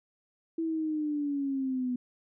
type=linear sweep; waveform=sine; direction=down; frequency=329.6 to 245.9 Hz; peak=-28 dBFS; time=0.58-1.96 s; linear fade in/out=5 ms; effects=none